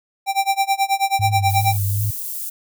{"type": "tone with tremolo", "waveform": "square", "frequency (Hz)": 784, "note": "G5", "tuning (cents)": 0, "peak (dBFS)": -14, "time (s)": [0.26, 1.77], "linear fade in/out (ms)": 50, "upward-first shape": "sine", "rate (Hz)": 9.3, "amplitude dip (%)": 95}
{"type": "tone with vibrato", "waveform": "sine", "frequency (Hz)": 101.9, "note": "G#2", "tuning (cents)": -32, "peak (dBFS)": -18, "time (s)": [1.19, 2.11], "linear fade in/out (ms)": 10, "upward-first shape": "sine", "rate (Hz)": 2.6, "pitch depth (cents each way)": 54}
{"type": "high-pass noise", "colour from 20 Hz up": "white", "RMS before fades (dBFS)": -28, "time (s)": [1.49, 2.5], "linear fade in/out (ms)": 10, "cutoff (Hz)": 11000, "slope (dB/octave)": 12}
{"effects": []}